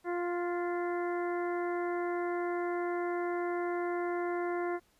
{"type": "harmonic tone with a mistuned harmonic", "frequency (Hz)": 350.4, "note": "F4", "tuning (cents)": 6, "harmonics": [1, 2, 3, 4, 5, 6], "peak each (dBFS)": [-32, -38, -42, -44, -46, -48], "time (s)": [0.04, 4.8], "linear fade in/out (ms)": 50, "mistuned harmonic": 6, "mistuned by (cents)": -36, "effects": ["pink hiss -69 dBFS RMS until 4.99 s", "resampled to 32000 Hz"]}